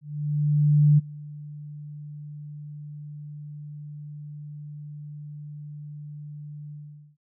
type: tone with ADSR envelope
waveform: sine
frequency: 148.1 Hz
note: D3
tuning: 15 cents sharp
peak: -13 dBFS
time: 0.01-7.17 s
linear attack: 970 ms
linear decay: 22 ms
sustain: -23 dB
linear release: 450 ms
effects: none